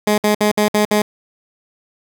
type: tone bursts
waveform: 15% pulse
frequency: 210 Hz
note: G#3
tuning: 19 cents sharp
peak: -6 dBFS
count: 6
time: 0.07-1.02 s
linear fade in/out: 5 ms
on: 110 ms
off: 58 ms
effects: none